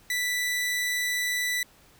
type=tone; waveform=sawtooth; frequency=1975.5 Hz; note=B6; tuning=in tune; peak=-22 dBFS; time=0.1-1.63 s; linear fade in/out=2 ms; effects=pink hiss -57 dBFS RMS until 1.99 s